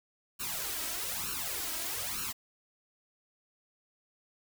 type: noise with flanger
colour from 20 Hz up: white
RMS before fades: -36 dBFS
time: 0.39-2.33 s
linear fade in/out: 20 ms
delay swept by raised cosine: 0.72 to 3.12 ms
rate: 1.1 Hz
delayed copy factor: +0.95
effects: none